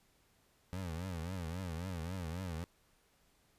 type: tone with vibrato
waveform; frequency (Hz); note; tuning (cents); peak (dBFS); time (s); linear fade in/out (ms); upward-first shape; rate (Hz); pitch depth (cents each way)
25% pulse; 87.31; F2; 0; -35; 0.73-2.64; 0; triangle; 3.7; 190
effects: pink hiss -71 dBFS RMS until 3.58 s + resampled to 32000 Hz